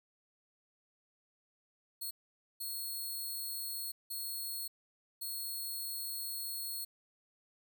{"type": "tone bursts at uneven times", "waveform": "5% pulse", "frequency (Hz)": 4311, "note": "C#8", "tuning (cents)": -49, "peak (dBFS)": -31, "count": 4, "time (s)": [[2.01, 2.11], [2.6, 3.92], [4.1, 4.68], [5.21, 6.85]], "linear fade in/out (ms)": 10, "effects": []}